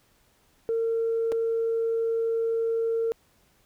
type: tone with dropouts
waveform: sine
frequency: 455.9 Hz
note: A#4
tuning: 39 cents flat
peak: -22 dBFS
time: 0.69-3.12 s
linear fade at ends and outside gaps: 0 ms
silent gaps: 1.319-1.323 s
effects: tanh soft clip ceiling -19 dBFS + pink hiss -64 dBFS RMS until 3.65 s